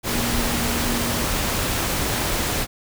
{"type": "tone in noise", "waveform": "sine", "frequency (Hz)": 238.6, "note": "A#3", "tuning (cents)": 41, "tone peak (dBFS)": -27, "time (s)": [0.07, 1.25], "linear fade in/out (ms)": 50, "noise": "pink", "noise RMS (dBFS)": -23, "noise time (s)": [0.03, 2.67], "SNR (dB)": -7, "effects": []}